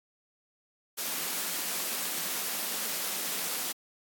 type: high-pass noise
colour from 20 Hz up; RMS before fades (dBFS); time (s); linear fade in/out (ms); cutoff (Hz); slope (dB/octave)
white; -33; 0.97-3.73; 20; 160; 96
effects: AAC 64 kbps